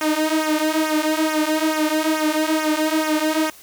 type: tone with flanger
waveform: sawtooth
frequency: 311.1 Hz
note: D#4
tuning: in tune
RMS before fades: -20 dBFS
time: 0.01-3.5 s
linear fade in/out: 2 ms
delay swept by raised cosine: 0.23 to 4.13 ms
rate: 2.3 Hz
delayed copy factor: -0.8
effects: white hiss -45 dBFS RMS until 3.62 s